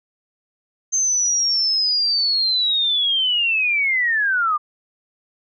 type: linear sweep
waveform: sine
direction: down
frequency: 6330 to 1174.7 Hz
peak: -16 dBFS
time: 0.92-4.58 s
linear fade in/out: 20 ms
effects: none

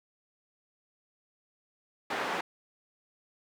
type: band-pass noise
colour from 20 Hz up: white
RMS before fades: -33 dBFS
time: 2.1-2.41 s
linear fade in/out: 5 ms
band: 310 to 1500 Hz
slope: 12 dB/octave
effects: none

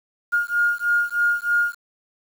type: beating tone pair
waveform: sine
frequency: 1420 / 1423.2 Hz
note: F6 / F6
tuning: +28 / +32 cents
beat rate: 3.2 Hz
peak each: -21 dBFS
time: 0.32-1.75 s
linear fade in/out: 20 ms
effects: 7-bit

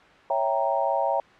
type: chord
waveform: sine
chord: C# diminished seventh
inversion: none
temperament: equal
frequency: 554.4 / 659.3 / 784 / 932.3 Hz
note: C#5 / E5 / G5 / Bb5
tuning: 0 / 0 / 0 / 0 cents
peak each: -27 dBFS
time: 0.3-1.2 s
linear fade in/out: 2 ms
effects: white hiss -51 dBFS RMS until 1.39 s + low-pass 2000 Hz 12 dB/octave

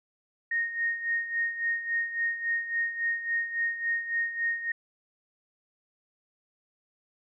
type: tone with tremolo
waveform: sine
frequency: 1856 Hz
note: A#6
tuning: 8 cents flat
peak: -24 dBFS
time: 0.51-4.72 s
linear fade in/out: 5 ms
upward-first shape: sine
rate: 3.6 Hz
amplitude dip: 70%
effects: none

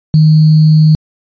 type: tone with sample-and-hold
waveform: sine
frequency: 155.56 Hz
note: D#3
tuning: in tune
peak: -3 dBFS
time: 0.14-0.95 s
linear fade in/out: 0 ms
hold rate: 4410 Hz
effects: resampled to 11025 Hz

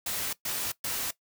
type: noise bursts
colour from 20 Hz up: white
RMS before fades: -32 dBFS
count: 3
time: 0.06-1.11 s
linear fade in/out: 5 ms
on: 270 ms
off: 120 ms
effects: noise-tail reverb RT60 0.1 s tail -18 dB re dry

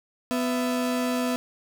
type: tone pair together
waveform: 35% pulse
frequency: 249.5 / 666.1 Hz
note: B3 / E5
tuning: +18 / +18 cents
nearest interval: octave + perfect fourth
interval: 1700 cents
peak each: -23 / -29 dBFS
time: 0.31-1.36 s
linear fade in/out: 0 ms
effects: none

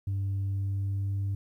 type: tone with pitch glide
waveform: sine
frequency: 98 to 98.74 Hz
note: G2 to G2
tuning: 0 to +13 cents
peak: -25 dBFS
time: 0.07-1.35 s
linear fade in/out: 5 ms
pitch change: +13 cents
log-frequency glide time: 0.53-1.14 s
effects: tanh soft clip ceiling -26 dBFS + 11-bit

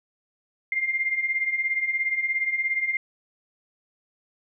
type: beating tone pair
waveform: sine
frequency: 2093 / 2110 Hz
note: C7 / C7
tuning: 0 / +14 cents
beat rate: 17 Hz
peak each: -29 / -24 dBFS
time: 0.72-2.97 s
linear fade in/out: 2 ms
effects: none

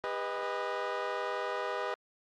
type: chord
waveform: 20% pulse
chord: G augmented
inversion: none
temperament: equal with one note detuned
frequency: 402.1 / 493.9 / 622.3 Hz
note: G4 / B4 / D#5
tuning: +44 / 0 / 0 cents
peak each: -33 / -31 / -32 dBFS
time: 0.04-1.94 s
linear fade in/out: 0 ms
effects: low-pass 3000 Hz 12 dB/octave + Opus 48 kbps

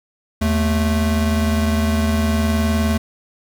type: tone pair together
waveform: square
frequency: 79.6 / 219.2 Hz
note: D#2 / A3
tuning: +40 / -6 cents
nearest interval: octave + tritone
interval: 1754 cents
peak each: -19 dBFS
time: 0.41-2.98 s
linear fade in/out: 10 ms
effects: none

